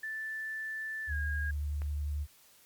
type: tone with pitch glide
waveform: sine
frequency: 1760 to 1632.7 Hz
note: A6 to G#6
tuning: 0 to -30 cents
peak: -35 dBFS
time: 0.03-1.51 s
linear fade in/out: 5 ms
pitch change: -130 cents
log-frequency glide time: 1.07-1.14 s
type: tone with vibrato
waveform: sine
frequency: 73.42 Hz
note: D2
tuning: in tune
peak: -31 dBFS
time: 1.07-2.27 s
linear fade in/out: 50 ms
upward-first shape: sine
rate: 11 Hz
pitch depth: 17 cents each way
type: click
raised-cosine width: 0.5 ms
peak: -32 dBFS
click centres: 1.819 s
effects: white hiss -61 dBFS RMS until 2.65 s + MP3 96 kbps